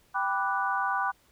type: chord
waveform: sine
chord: G major seventh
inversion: none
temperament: equal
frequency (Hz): 784 / 987.8 / 1174.7 / 1480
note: G5 / B5 / D6 / F#6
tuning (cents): 0 / 0 / 0 / 0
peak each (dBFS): -31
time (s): 0.14-1.12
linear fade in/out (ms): 20
effects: pink hiss -64 dBFS RMS until 1.31 s